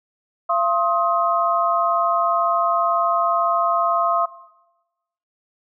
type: tone cluster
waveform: sine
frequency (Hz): 683 / 1063 / 1261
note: F5 / C6 / D#6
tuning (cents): -39 / +27 / +23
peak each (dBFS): -21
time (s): 0.49-4.26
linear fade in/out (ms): 10
effects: noise-tail reverb RT60 1.0 s tail -17 dB re dry